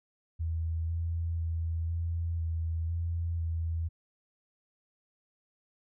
sine tone with pitch steps, 81.7 / 83.5 / 82.4 / 83.9 / 82 / 84.3 / 82.4 Hz, E2 / E2 / E2 / E2 / E2 / E2 / E2, -15 / +23 / 0 / +31 / -9 / +39 / 0 cents, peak -29 dBFS, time 0.39-3.89 s, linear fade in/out 20 ms, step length 500 ms, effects none

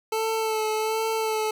25% pulse tone with vibrato, 439 Hz, A4, 4 cents flat, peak -20 dBFS, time 0.12-1.51 s, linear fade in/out 5 ms, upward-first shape sine, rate 1.3 Hz, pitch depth 25 cents each way, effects none

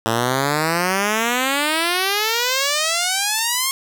5% pulse exponential sweep, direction up, 110 to 1089 Hz, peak -6 dBFS, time 0.06-3.71 s, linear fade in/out 0 ms, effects none

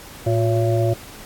harmonic tone with a mistuned harmonic, 112.6 Hz, A2, 40 cents sharp, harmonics 1 / 3 / 5 / 6, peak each -18 / -22 / -24 / -25 dBFS, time 0.26-0.94 s, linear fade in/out 10 ms, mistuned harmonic 3, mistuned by +89 cents, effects pink hiss -40 dBFS RMS until 1.25 s + AAC 64 kbps

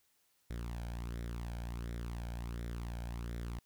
sawtooth tone with flanger, 58.5 Hz, A#1, 7 cents sharp, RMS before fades -41 dBFS, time 0.5-3.59 s, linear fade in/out 5 ms, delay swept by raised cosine 0.53 to 1.3 ms, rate 1.4 Hz, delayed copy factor +0.6, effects white hiss -74 dBFS RMS until 3.65 s

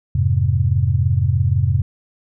sine chord, F minor, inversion none, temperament just, 87.31 / 104.77 / 130.96 Hz, F2 / Ab2 / C3, 0 / +16 / +2 cents, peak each -18 dBFS, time 0.15-1.82 s, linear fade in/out 5 ms, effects none

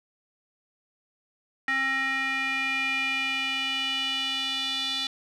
square tone with band-pass filter sweep, 267.8 Hz, C4, 40 cents sharp, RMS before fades -28 dBFS, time 1.68-5.07 s, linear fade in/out 2 ms, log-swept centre 1900 to 3600 Hz, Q 5.1, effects none

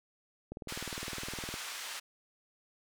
click train, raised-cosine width 2 ms, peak -28 dBFS, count 21, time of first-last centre 0.52-1.54 s, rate 19.6 Hz
pink band-pass noise, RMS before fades -42 dBFS, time 0.68-2 s, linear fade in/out 10 ms, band 1300 to 9700 Hz, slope 12 dB/octave
effects none

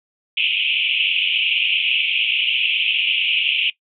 pink band-pass noise, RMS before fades -19 dBFS, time 0.37-3.7 s, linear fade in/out 2 ms, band 2400 to 3200 Hz, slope 96 dB/octave, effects noise-tail reverb RT60 0.1 s tail -19 dB re dry

